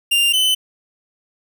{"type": "tone pair in turn", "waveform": "45% pulse", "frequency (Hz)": [2794, 3031], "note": ["F7", "F#7"], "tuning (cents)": [0, 41], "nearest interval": "minor second", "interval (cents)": 141, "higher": "second", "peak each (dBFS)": -13, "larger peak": "neither", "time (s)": [[0.11, 0.33], [0.33, 0.55]], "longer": "neither", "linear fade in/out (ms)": 10, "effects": []}